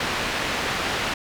white low-pass noise, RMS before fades -26 dBFS, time 0-1.14 s, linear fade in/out 5 ms, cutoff 2700 Hz, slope 12 dB/octave, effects none

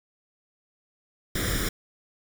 pink noise with comb filter, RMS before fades -27 dBFS, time 1.35-1.69 s, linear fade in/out 5 ms, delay 0.56 ms, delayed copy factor +0.8, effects none

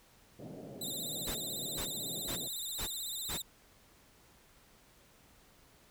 pink band-pass noise, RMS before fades -47 dBFS, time 0.39-2.48 s, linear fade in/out 2 ms, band 120 to 680 Hz, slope 48 dB/octave
15% pulse tone with vibrato, 3810 Hz, A#7, 37 cents sharp, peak -31 dBFS, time 0.81-3.42 s, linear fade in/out 5 ms, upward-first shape sine, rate 16 Hz, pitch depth 110 cents each way
pink noise bursts, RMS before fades -40 dBFS, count 5, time 1.26-3.38 s, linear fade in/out 20 ms, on 96 ms, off 410 ms
effects pink hiss -63 dBFS RMS until 5.9 s

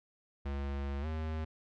square tone with pitch glide, 69.8 to 78.8 Hz, C#2 to D#2, +13 to +23 cents, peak -35 dBFS, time 0.45-1.45 s, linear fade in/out 10 ms, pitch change +210 cents, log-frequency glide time 1.01-1.06 s, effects low-pass 3000 Hz 12 dB/octave

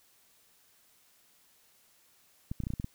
clicks, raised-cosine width 5 ms, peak -22 dBFS, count 8, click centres 2.515 / 2.603 / 2.637 / 2.669 / 2.704 / 2.737 / 2.799 / 2.844 s, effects white hiss -65 dBFS RMS until 2.94 s

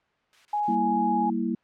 violet noise bursts, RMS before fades -35 dBFS, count 3, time 0.33-0.75 s, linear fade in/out 0 ms, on 120 ms, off 30 ms
sine tone, 833 Hz, G#5, 5 cents sharp, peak -23 dBFS, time 0.53-1.3 s, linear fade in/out 5 ms
sine chord, E diminished, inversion first, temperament equal, 196 / 233.1 / 329.6 Hz, G3 / Bb3 / E4, 0 / 0 / 0 cents, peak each -30 / -27 / -30 dBFS, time 0.68-1.55 s, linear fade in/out 5 ms
effects white hiss -67 dBFS RMS until 1.63 s + low-pass 2000 Hz 12 dB/octave

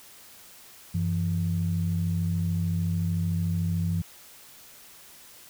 sine tone pair together, 94.5 / 168.03 Hz, F#2 / E3, +37 / +33 cents, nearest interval minor seventh, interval 996 cents, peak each -26 / -26 dBFS, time 0.94-4.02 s, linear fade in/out 10 ms, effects tanh soft clip ceiling -16 dBFS + white hiss -50 dBFS RMS until 5.49 s

